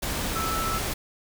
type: tone in noise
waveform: sine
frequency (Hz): 1318.5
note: E6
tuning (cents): 0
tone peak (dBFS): -28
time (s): 0.35-0.79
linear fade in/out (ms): 10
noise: pink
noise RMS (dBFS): -29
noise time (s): 0.02-0.94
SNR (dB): -2
effects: none